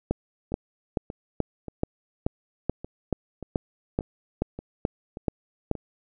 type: two click trains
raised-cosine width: 2 ms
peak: -10 / -22 dBFS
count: 14 / 10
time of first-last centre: 0.11-5.713 / 0.52-5.753 s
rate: 2.32 / 1.72 Hz
effects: none